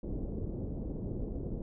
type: low-pass noise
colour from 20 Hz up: pink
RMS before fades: -37 dBFS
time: 0.03-1.62 s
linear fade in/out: 2 ms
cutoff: 460 Hz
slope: 24 dB/octave
effects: none